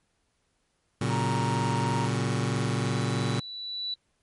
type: chord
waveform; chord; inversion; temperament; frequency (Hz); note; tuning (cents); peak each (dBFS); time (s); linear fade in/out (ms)
sawtooth; F# major; first; just; 115.62 / 138.75 / 185; A#2 / C#3 / F#3; -14 / +2 / 0; -24 / -25 / -29; 1.01-3.4; 5
type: tone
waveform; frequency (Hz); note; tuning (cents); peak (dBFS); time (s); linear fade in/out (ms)
triangle; 934; A#5; +3; -28; 1.08-2.09; 50
type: tone with exponential growth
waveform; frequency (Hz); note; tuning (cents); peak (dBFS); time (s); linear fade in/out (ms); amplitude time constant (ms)
sine; 3951; B7; 0; -28; 1.77-3.94; 2; 470
effects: pink hiss -73 dBFS RMS until 4.22 s + MP3 48 kbps